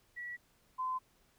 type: tone pair in turn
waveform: sine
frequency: 1938 / 1026.6 Hz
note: B6 / C6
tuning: -33 / -33 cents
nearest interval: major seventh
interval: 1100 cents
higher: first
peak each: -40 / -33 dBFS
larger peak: second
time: 0.16-0.37 / 0.78-0.99 s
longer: neither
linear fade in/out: 20 ms
effects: pink hiss -70 dBFS RMS until 1.38 s